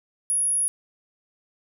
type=tone; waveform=sine; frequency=10450 Hz; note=E9; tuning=16 cents flat; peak=-20 dBFS; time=0.3-0.68 s; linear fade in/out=0 ms; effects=none